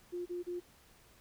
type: tone bursts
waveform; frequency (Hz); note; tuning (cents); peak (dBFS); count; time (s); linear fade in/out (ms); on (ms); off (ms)
sine; 353.1; F4; +19; -36; 3; 0.12-0.604; 20; 140; 32
effects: pink hiss -63 dBFS RMS until 1.2 s